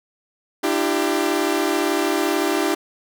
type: tone cluster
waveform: sawtooth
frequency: 300.1 / 338.1 / 391.7 Hz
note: D4 / E4 / G4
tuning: +38 / +44 / -1 cents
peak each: -19 dBFS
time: 0.63-2.75 s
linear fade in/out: 10 ms
effects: none